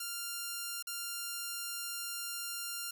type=tone with dropouts; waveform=5% pulse; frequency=1394 Hz; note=F6; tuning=4 cents flat; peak=-26 dBFS; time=0-2.91 s; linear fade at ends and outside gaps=5 ms; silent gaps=0.826-0.87 s; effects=none